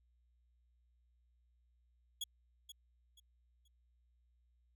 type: tone with echo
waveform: sawtooth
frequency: 3348 Hz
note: G#7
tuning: 13 cents sharp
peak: -35 dBFS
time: 2.21-2.24 s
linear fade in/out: 5 ms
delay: 480 ms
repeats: 3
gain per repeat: -11 dB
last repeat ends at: 3.68 s
effects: added 60 Hz sine -70 dBFS peak until 4.75 s